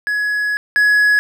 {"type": "tone pair in turn", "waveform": "triangle", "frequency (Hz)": [1682, 1682], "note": ["G#6", "G#6"], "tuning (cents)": [22, 22], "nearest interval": "unison", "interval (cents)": 0, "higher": "neither", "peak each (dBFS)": [-14, -8], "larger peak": "second", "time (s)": [[0.07, 0.57], [0.76, 1.19]], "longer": "first", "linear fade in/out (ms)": 0, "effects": []}